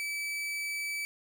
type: tone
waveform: 40% pulse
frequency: 2303 Hz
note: D7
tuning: 34 cents flat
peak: -32 dBFS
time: 0-1.05 s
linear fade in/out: 0 ms
effects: none

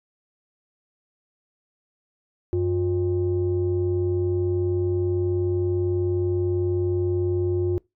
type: tone pair together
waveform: sine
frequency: 94.2 / 355.7 Hz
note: F#2 / F4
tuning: +32 / +32 cents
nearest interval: octave + major seventh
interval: 2300 cents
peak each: -23 / -21 dBFS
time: 2.53-7.78 s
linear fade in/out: 0 ms
effects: noise-tail reverb RT60 0.2 s tail -24 dB re dry + tanh soft clip ceiling -15 dBFS

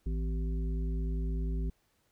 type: harmonic tone with a mistuned harmonic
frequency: 55 Hz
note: A1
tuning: in tune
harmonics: 1 / 3 / 5 / 7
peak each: -30 / -39 / -44 / -47 dBFS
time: 0.06-1.7 s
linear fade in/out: 5 ms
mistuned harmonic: 5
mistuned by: -110 cents
effects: pink hiss -73 dBFS RMS until 2.11 s

